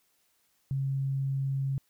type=tone; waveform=sine; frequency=136 Hz; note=C#3; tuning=33 cents flat; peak=-27 dBFS; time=0.71-1.78 s; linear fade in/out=0 ms; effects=white hiss -71 dBFS RMS until 1.89 s